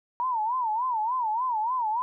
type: tone with vibrato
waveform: sine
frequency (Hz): 938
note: A#5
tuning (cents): +11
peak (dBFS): -24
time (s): 0.2-2.02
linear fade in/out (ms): 0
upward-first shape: sine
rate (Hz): 3.4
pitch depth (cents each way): 170
effects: none